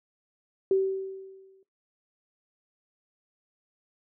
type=tone with exponential decay; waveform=sine; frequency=384.3 Hz; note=G4; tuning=34 cents flat; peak=-18 dBFS; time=0.71-1.63 s; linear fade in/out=2 ms; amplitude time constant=200 ms; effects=noise-tail reverb RT60 0.2 s tail -18 dB re dry